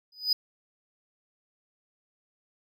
triangle tone with exponential growth, 4978 Hz, D#8, in tune, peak -17 dBFS, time 0.12-0.33 s, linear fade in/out 5 ms, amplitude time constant 44 ms, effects none

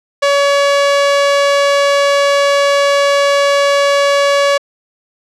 sawtooth tone, 565 Hz, C#5, 33 cents sharp, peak -5 dBFS, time 0.22-4.58 s, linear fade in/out 10 ms, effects low-pass 6000 Hz 12 dB/octave

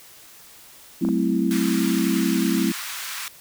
sine chord, F# half-diminished seventh, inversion none, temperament equal with one note detuned, 188.88 / 220 / 261.6 / 329.6 Hz, F#3 / A3 / C4 / E4, +36 / 0 / 0 / 0 cents, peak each -24 dBFS, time 1.01-2.72 s, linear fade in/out 10 ms
clicks, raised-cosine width 1 ms, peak -20 dBFS, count 2, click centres 1.05 / 1.088 s
pink high-pass noise, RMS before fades -32 dBFS, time 1.51-3.28 s, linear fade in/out 0 ms, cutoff 1200 Hz, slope 24 dB/octave
effects white hiss -47 dBFS RMS until 3.4 s

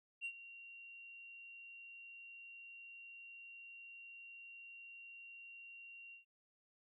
sine tone with ADSR envelope, 2756 Hz, F7, 24 cents flat, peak -37 dBFS, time 0.21-6.25 s, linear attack 42 ms, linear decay 66 ms, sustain -15 dB, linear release 120 ms, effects tanh soft clip ceiling -37 dBFS

